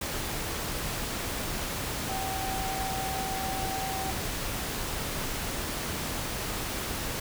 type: tone in noise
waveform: sine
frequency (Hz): 767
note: G5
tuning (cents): -38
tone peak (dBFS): -33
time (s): 2.09-4.11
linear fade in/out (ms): 5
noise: pink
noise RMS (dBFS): -33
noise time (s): 0.01-7.2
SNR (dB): -3
effects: none